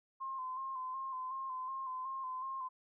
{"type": "tone with vibrato", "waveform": "sine", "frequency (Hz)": 1046.5, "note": "C6", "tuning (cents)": 0, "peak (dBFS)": -38, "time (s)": [0.2, 2.69], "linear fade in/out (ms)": 20, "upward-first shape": "square", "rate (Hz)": 2.7, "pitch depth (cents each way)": 33, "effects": []}